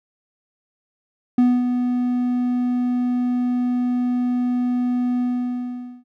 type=tone with ADSR envelope; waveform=triangle; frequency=246.9 Hz; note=B3; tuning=in tune; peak=-9 dBFS; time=1.38-6.04 s; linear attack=4 ms; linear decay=240 ms; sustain=-7 dB; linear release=830 ms; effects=none